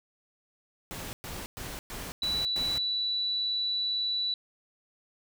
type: noise bursts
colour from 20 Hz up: pink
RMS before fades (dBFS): -39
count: 6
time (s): 0.91-2.78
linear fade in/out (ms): 0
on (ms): 220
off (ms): 110
type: tone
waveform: sine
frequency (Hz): 3951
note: B7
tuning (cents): 0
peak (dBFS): -27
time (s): 2.22-4.34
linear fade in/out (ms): 2
effects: none